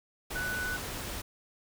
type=tone in noise; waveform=sine; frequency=1487 Hz; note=F#6; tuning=8 cents sharp; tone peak=-32 dBFS; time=0.35-0.77 s; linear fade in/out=10 ms; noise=pink; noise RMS=-38 dBFS; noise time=0.3-1.22 s; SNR=+3 dB; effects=none